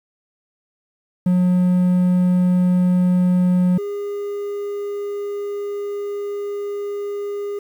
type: tone pair in turn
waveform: triangle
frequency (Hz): 180.5 / 407.3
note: F#3 / G#4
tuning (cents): -43 / -34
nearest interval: octave + major second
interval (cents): 1409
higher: second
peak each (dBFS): -11 / -21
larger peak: first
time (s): 1.26-3.78 / 3.78-7.59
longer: second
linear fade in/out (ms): 5
effects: 8-bit